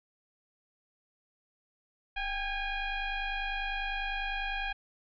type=tone with frequency modulation; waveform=sine; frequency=835 Hz; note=G#5; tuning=9 cents sharp; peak=-31 dBFS; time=2.16-4.73 s; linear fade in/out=10 ms; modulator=810 Hz; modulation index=2.7; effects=none